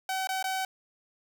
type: tone with dropouts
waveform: sawtooth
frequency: 760 Hz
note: F#5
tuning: 46 cents sharp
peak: -25 dBFS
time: 0.09-0.65 s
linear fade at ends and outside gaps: 2 ms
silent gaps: 0.272-0.29 / 0.427-0.441 s
effects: none